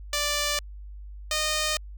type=tone pair in turn; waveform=5% pulse; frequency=587.3 / 614.8 Hz; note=D5 / D#5; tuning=0 / -21 cents; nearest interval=minor second; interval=79 cents; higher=second; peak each=-13 dBFS; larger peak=neither; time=0.13-0.59 / 1.31-1.77 s; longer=neither; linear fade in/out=2 ms; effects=added 50 Hz sine -38 dBFS peak until 1.97 s